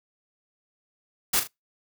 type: noise with echo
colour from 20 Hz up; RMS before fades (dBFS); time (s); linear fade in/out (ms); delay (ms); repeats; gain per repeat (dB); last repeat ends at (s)
white; -22; 1.33-1.4; 10; 38; 2; -9; 1.476
effects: noise-tail reverb RT60 0.2 s tail -26 dB re dry